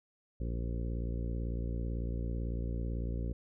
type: harmonic tone with a mistuned harmonic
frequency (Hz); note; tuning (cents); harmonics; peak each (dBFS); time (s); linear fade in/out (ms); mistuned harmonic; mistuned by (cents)
58; A#1; -8; 1 / 2 / 3 / 4 / 5 / 6 / 7 / 8 / 9; -34 / -40 / -44 / -46 / -48 / -50 / -51 / -52 / -53; 0.4-3.33; 5; 9; +31
effects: none